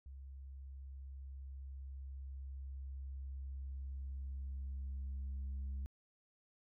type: tone with level ramp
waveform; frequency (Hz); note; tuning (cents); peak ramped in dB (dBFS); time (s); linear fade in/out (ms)
sine; 67.4; C#2; -48; -48 to -36; 0.06-5.86; 0
effects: tanh soft clip ceiling -38 dBFS